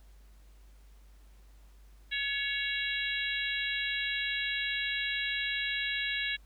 harmonic tone with a mistuned harmonic, 554.4 Hz, C#5, in tune, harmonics 3 / 4 / 5 / 6 / 7, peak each -35 / -36 / -37 / -38 / -38 dBFS, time 2.11-6.37 s, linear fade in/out 20 ms, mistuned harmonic 3, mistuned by +33 cents, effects added 50 Hz sine -53 dBFS peak until 6.45 s + pink hiss -67 dBFS RMS until 6.45 s

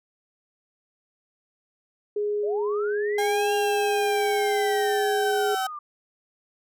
sine tone, 415.3 Hz, G#4, in tune, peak -23 dBFS, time 2.16-5.55 s, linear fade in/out 5 ms
sine linear two-way sweep, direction up then down, 546 to 2794 to 1173 Hz, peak -33 dBFS, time 2.43-5.79 s, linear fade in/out 5 ms, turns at 3.54 s
35% pulse tone with pitch glide, 809 to 763.6 Hz, G#5 to G5, -46 to -46 cents, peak -23 dBFS, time 3.18-5.67 s, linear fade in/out 5 ms, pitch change -100 cents, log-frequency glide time 3.47-5.53 s
effects none

